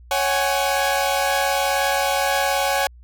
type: chord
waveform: sawtooth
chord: C# suspended fourth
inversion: none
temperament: equal with one note detuned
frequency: 554.4 / 751.6 / 830.6 Hz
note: C#5 / F#5 / G#5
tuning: 0 / +27 / 0 cents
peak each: -19 dBFS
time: 0.11-2.87 s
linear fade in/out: 2 ms
effects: added 60 Hz sine -42 dBFS peak until 3.03 s